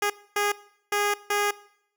10% pulse tone bursts at uneven times, 410.9 Hz, G#4, 18 cents flat, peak -14 dBFS, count 4, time 0.02-0.1 / 0.36-0.52 / 0.92-1.14 / 1.3-1.51 s, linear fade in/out 5 ms, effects noise-tail reverb RT60 0.7 s tail -20 dB re dry

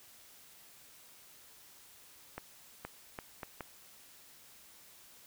accelerating click train, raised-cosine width 0.5 ms, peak -25 dBFS, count 5, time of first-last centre 2.38-3.607 s, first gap 470 ms, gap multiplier 0.72, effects white hiss -58 dBFS RMS until 5.26 s

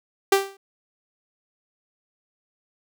sawtooth tone with exponential decay, 392 Hz, G4, in tune, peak -8 dBFS, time 0.32-0.57 s, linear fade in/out 5 ms, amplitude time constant 53 ms, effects none

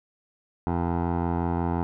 15% pulse tone with low-pass filter, 85.6 Hz, F2, 34 cents flat, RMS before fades -26 dBFS, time 0.67-1.83 s, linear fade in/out 0 ms, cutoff 930 Hz, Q 2, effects none

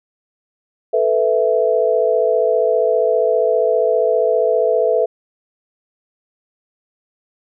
sine chord, A suspended second, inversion none, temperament just, 440 / 495 / 660 Hz, A4 / B4 / E5, 0 / +4 / +2 cents, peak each -17 dBFS, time 0.93-5.06 s, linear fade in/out 10 ms, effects none

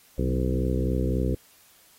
harmonic tone with a mistuned harmonic, 63.7 Hz, C2, 46 cents flat, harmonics 1 / 2 / 3 / 4 / 5 / 6 / 7 / 8, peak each -26 / -29 / -31 / -32 / -33 / -34 / -34 / -35 dBFS, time 0.18-1.35 s, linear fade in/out 5 ms, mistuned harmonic 3, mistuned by -35 cents, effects white hiss -57 dBFS RMS until 1.98 s + AAC 48 kbps

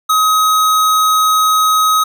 square tone, 1266 Hz, D#6, 30 cents sharp, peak -10 dBFS, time 0.09-2.04 s, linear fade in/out 10 ms, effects none

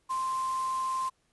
sine tone in noise, 1046.5 Hz, C6, in tune, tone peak -28 dBFS, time 0.09-1.1 s, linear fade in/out 20 ms, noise white, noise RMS -45 dBFS, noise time 0.09-1.1 s, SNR +14 dB, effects pink hiss -72 dBFS RMS until 1.32 s + resampled to 24000 Hz

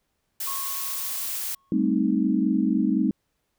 blue noise, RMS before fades -30 dBFS, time 0.4-1.55 s, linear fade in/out 5 ms
triangle tone with exponential decay, 1095 Hz, C#6, 22 cents flat, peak -30 dBFS, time 0.47-1.95 s, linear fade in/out 5 ms, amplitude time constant 320 ms
sine chord, A half-diminished seventh, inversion third, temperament equal, 196 / 220 / 261.6 / 311.1 Hz, G3 / A3 / C4 / Eb4, 0 / 0 / 0 / 0 cents, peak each -25 dBFS, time 1.72-3.11 s, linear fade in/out 2 ms
effects pink hiss -75 dBFS RMS until 3.58 s

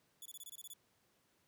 5% pulse tone bursts, 3442 Hz, A7, 39 cents flat, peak -40 dBFS, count 9, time 0.22-0.736 s, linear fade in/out 2 ms, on 36 ms, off 24 ms, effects pink hiss -75 dBFS RMS until 1.47 s + high-pass 100 Hz 12 dB/octave

